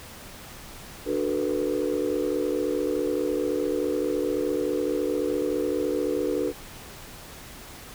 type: chord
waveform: sine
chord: B minor seventh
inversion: first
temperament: just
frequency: 296.3 / 370.4 / 444.5 / 493.9 Hz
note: D4 / F#4 / A4 / B4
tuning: +15 / +2 / +18 / 0 cents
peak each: -28 dBFS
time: 1.05-6.53 s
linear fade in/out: 50 ms
effects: tanh soft clip ceiling -16 dBFS + pink hiss -43 dBFS RMS until 7.94 s